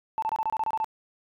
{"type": "tone bursts", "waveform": "sine", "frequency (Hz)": 881, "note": "A5", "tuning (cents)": 2, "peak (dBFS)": -23, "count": 10, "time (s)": [0.18, 0.844], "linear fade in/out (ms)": 0, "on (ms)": 43, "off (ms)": 26, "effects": ["tanh soft clip ceiling -20 dBFS"]}